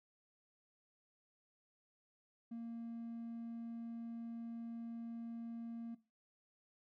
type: tone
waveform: triangle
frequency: 231.4 Hz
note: A#3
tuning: 13 cents flat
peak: -40 dBFS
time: 2.51-5.95 s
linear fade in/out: 10 ms
effects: noise-tail reverb RT60 0.3 s tail -19 dB re dry + tanh soft clip ceiling -38 dBFS